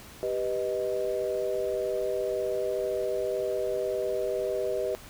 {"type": "chord", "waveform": "sine", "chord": "G augmented", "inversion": "none", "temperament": "equal", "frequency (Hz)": [392, 493.9, 622.3], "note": ["G4", "B4", "D#5"], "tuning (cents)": [0, 0, 0], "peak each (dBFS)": -31, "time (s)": [0.23, 4.95], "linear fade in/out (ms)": 0, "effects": ["pink hiss -48 dBFS RMS until 5.09 s"]}